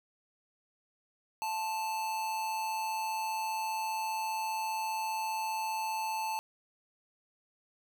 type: tone with amplitude modulation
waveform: square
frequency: 880 Hz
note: A5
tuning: in tune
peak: -31 dBFS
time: 1.42-6.39 s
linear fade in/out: 0 ms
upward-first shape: sine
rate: 185 Hz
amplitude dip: 40%
effects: none